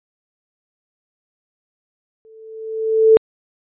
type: tone with exponential growth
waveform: sine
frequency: 442 Hz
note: A4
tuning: 8 cents sharp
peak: -4 dBFS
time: 2.25-3.17 s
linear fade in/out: 0 ms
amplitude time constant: 200 ms
effects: resampled to 8000 Hz